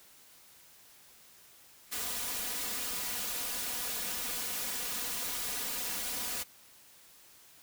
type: noise with comb filter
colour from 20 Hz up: white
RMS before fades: -36 dBFS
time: 1.91-6.44 s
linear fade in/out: 20 ms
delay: 4.1 ms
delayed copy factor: +0.8
effects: white hiss -58 dBFS RMS until 7.62 s